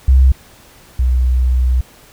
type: tone pair in turn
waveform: sine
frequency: 65.41 / 62.83 Hz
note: C2 / B1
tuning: 0 / +30 cents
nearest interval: minor second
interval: 70 cents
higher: first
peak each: -5 / -10 dBFS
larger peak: first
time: 0.08-0.32 / 0.99-1.81 s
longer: second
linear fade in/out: 5 ms
effects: pink hiss -44 dBFS RMS until 2.12 s